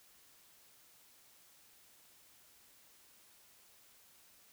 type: silence
effects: white hiss -64 dBFS RMS until 4.52 s